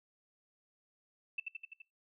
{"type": "tone with echo", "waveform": "sine", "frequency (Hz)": 2651, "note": "E7", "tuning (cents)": 9, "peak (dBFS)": -33, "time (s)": [1.38, 1.4], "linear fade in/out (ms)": 5, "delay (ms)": 84, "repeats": 5, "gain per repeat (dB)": -3, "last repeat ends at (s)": 1.82, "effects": ["noise-tail reverb RT60 0.2 s tail -20 dB re dry"]}